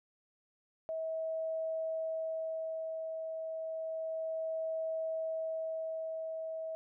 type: tone with tremolo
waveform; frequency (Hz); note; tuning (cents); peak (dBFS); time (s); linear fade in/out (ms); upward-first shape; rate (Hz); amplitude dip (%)
sine; 644; E5; -41; -33; 0.89-6.75; 0; sine; 0.31; 35
effects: none